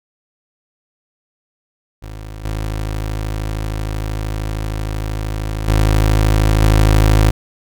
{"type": "tone with level steps", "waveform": "25% pulse", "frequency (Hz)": 53, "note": "G#1", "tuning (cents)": 36, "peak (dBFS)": [-25, -16, -7, -5], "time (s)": [2.02, 7.31], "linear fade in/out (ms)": 10, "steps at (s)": [2.44, 5.68, 6.62], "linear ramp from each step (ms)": 5, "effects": []}